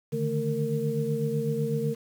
sine tone cluster, 145.6 / 153.6 / 221.6 / 460 Hz, D3 / D#3 / A3 / A#4, -15 / -22 / +13 / -23 cents, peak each -30 / -32 / -32 / -29 dBFS, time 0.12-1.95 s, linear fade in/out 20 ms, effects 8-bit

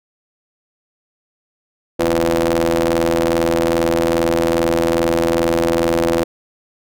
sawtooth ring-modulated tone, 82.41 Hz, E2, in tune, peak -7 dBFS, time 1.99-6.24 s, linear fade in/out 10 ms, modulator 422 Hz, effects none

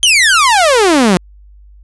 sawtooth exponential sweep, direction down, 3205 to 171.3 Hz, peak -3 dBFS, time 0.03-1.17 s, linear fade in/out 0 ms, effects added 50 Hz sine -37 dBFS peak until 1.83 s + resampled to 24000 Hz

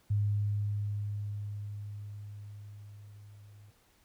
sine tone with level ramp, 103.1 Hz, G#2, 12 cents flat, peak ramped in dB -25 to -52 dBFS, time 0.1-3.71 s, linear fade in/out 10 ms, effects pink hiss -67 dBFS RMS until 4.04 s

